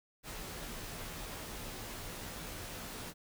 pink noise with comb filter, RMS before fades -44 dBFS, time 0.23-3.14 s, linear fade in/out 50 ms, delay 15 ms, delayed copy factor -0.5, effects none

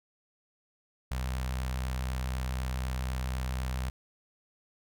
sawtooth tone with notch filter, 64 Hz, C2, 38 cents flat, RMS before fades -33 dBFS, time 1.11-3.9 s, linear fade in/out 5 ms, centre 340 Hz, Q 0.65, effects none

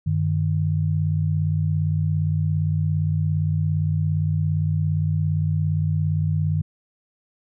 sine tone pair together, 96.27 / 153.7 Hz, G2 / D#3, -31 / -21 cents, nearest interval minor sixth, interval 810 cents, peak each -22 / -21 dBFS, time 0.06-6.62 s, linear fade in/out 10 ms, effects none

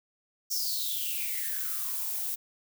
violet noise with high-pass filter sweep, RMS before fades -32 dBFS, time 0.5-2.36 s, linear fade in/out 20 ms, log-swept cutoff 5700 to 610 Hz, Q 9.8, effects none

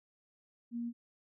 sine tone, 236.2 Hz, A#3, 23 cents sharp, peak -35 dBFS, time 0.71-0.93 s, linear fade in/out 50 ms, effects none

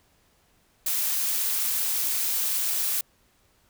blue noise, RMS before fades -26 dBFS, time 0.86-3.01 s, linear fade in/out 5 ms, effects pink hiss -64 dBFS RMS until 3.69 s

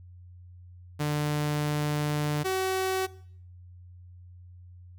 sawtooth tone pair in turn, 148.8 / 377.8 Hz, D3 / F#4, +23 / +36 cents, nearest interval octave + major third, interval 1613 cents, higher second, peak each -22 dBFS, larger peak neither, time 0.99-2.44 / 2.44-3.07 s, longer first, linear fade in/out 20 ms, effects noise-tail reverb RT60 0.6 s tail -20 dB re dry + added 89 Hz sine -46 dBFS peak until 4.98 s

